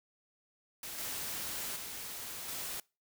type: noise with level steps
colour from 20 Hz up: white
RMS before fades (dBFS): -43 / -39 / -43 / -40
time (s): 0.83-2.8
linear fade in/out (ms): 2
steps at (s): 0.98 / 1.76 / 2.48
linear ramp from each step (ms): 5
effects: noise-tail reverb RT60 0.3 s tail -25 dB re dry